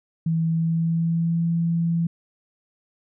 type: tone with pitch glide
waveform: sine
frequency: 163.3 to 167.7 Hz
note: E3 to E3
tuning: -16 to +30 cents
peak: -19 dBFS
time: 0.26-2.07 s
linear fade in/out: 5 ms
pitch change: +46 cents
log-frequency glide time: 0.45-1.44 s
effects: none